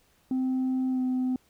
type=tone with pitch glide; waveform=sine; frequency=259.1 to 255.4 Hz; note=C4 to C4; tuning=-17 to -42 cents; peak=-22 dBFS; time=0.31-1.36 s; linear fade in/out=2 ms; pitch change=-25 cents; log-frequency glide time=0.9-1.01 s; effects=tanh soft clip ceiling -23 dBFS + pink hiss -65 dBFS RMS until 1.49 s